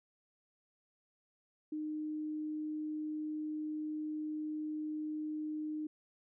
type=tone; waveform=sine; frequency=306.4 Hz; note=D#4; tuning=27 cents flat; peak=-36 dBFS; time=1.72-5.87 s; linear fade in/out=5 ms; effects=none